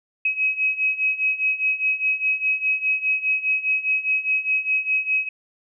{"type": "beating tone pair", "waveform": "sine", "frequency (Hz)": [2545, 2549.9], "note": ["D#7", "D#7"], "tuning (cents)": [39, 42], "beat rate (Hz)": 4.9, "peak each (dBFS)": [-24, -21], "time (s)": [0.25, 5.29], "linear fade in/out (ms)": 5, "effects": []}